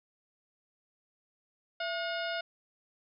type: harmonic tone with a mistuned harmonic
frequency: 720 Hz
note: F#5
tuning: 47 cents flat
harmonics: 1 / 2 / 3 / 4 / 5 / 6 / 7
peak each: -35 / -37 / -44 / -42 / -44 / -48 / -48 dBFS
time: 1.8-2.41 s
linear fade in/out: 5 ms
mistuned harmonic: 1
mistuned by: -120 cents
effects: none